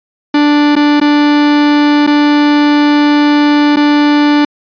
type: tone with dropouts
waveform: 45% pulse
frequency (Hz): 293.7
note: D4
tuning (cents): 0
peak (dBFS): -6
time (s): 0.34-4.45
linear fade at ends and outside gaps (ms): 5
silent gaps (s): 0.755-0.763 / 1.001-1.013 / 2.067-2.073 / 3.761-3.768
effects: resampled to 11025 Hz